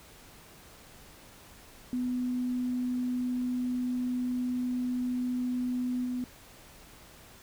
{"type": "tone with level steps", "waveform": "sine", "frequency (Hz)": 249.2, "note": "B3", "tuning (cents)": 16, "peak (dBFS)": [-28, -30], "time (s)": [1.93, 6.24], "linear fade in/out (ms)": 0, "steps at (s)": 6.04, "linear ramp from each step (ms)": 20, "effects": ["pink hiss -53 dBFS RMS until 7.42 s"]}